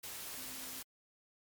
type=tone in noise; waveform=sine; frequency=259.6 Hz; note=C4; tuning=13 cents flat; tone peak=-56 dBFS; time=0.37-0.81 s; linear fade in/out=10 ms; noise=white; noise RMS=-45 dBFS; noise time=0.03-0.83 s; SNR=-14 dB; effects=MP3 96 kbps